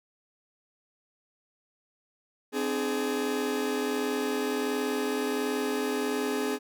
40% pulse tone cluster, 258.9 / 300.3 / 420.7 Hz, C4 / D4 / G#4, -18 / +39 / +22 cents, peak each -31 / -34 / -29 dBFS, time 2.52-6.59 s, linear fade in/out 50 ms, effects none

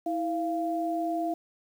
sine tone pair together, 325.4 / 690.3 Hz, E4 / F5, -22 / -20 cents, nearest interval octave + minor second, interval 1302 cents, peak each -30 / -29 dBFS, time 0.06-1.34 s, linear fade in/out 5 ms, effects 9-bit

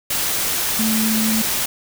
sine tone in noise, 220 Hz, A3, in tune, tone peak -18 dBFS, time 0.79-1.42 s, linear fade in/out 5 ms, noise white, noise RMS -21 dBFS, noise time 0.1-1.66 s, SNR 0 dB, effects none

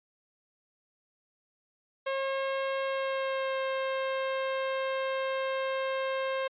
sawtooth tone with pitch glide, 539 to 531.6 Hz, C#5 to C5, -49 to +27 cents, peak -25 dBFS, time 2.06-6.48 s, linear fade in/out 10 ms, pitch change -24 cents, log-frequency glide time 2.86-3.59 s, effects resampled to 8000 Hz

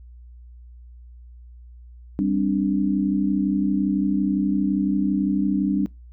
sine chord, G suspended fourth, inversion none, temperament equal, 196 / 261.6 / 293.7 Hz, G3 / C4 / D4, 0 / 0 / 0 cents, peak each -22 / -26 / -22 dBFS, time 2.19-5.86 s, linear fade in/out 0 ms, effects noise-tail reverb RT60 0.2 s tail -23 dB re dry + added 60 Hz sine -41 dBFS peak until 6.12 s

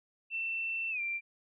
sine tone with pitch glide, 2683 to 2363 Hz, E7 to D7, +30 to +10 cents, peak -32 dBFS, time 0.3-1.21 s, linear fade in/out 50 ms, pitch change -220 cents, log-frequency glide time 0.9-1.01 s, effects none

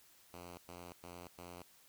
5% pulse tone bursts, 87.7 Hz, F2, 8 cents sharp, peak -38 dBFS, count 4, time 0.33-1.627 s, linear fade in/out 10 ms, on 250 ms, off 99 ms, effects white hiss -65 dBFS RMS until 1.88 s

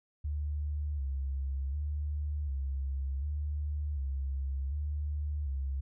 sine tone with vibrato, 70.8 Hz, C#2, 37 cents sharp, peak -31 dBFS, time 0.24-5.81 s, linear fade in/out 10 ms, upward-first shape square, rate 0.67 Hz, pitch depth 73 cents each way, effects none

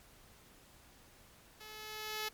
5% pulse tone with level ramp, 430 Hz, A4, 40 cents flat, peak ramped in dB -39 to -24 dBFS, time 1.6-2.29 s, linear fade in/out 10 ms, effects pink hiss -61 dBFS RMS until 2.33 s + MP3 96 kbps

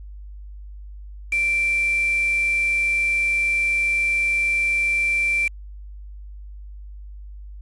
sine tone with quantisation, 2349 Hz, D7, in tune, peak -18 dBFS, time 1.32-5.48 s, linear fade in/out 5 ms, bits 5, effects added 50 Hz sine -35 dBFS peak until 7.61 s + resampled to 24000 Hz

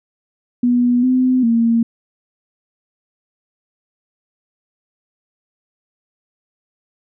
sine tone with pitch steps, 244.1 / 255.4 / 230.8 Hz, B3 / C4 / A#3, -20 / -42 / -17 cents, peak -11 dBFS, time 0.63-1.83 s, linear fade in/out 5 ms, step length 400 ms, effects none

